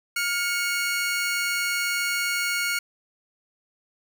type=tone pair together; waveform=sawtooth; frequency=1414.4 / 2214 Hz; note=F6 / C#7; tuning=+22 / -3 cents; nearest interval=minor sixth; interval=775 cents; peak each=-23 dBFS; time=0.16-2.79 s; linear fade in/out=5 ms; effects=none